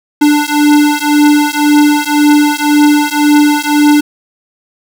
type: beating tone pair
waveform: square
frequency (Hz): 294.5 / 296.4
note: D4 / D4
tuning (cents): +5 / +16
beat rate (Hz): 1.9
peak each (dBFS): -10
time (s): 0.21-4.01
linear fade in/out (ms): 10
effects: none